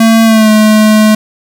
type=tone with pitch glide; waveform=square; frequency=225.4 to 215.1 Hz; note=A3 to A3; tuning=+42 to -39 cents; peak=-4 dBFS; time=0-1.15 s; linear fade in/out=5 ms; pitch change=-81 cents; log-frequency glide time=0.24-0.5 s; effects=none